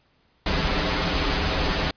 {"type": "noise with comb filter", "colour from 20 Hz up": "pink", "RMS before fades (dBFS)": -23, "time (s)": [0.46, 1.91], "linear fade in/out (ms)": 2, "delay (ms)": 8.6, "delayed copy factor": -0.85, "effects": ["pink hiss -64 dBFS RMS until 1.96 s", "resampled to 11025 Hz"]}